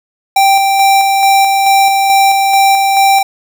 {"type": "tone with tremolo", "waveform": "square", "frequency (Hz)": 784, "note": "G5", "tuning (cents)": 0, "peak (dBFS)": -6, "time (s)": [0.36, 3.23], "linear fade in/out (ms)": 5, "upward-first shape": "square", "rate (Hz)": 2.3, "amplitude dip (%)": 30, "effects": ["7-bit"]}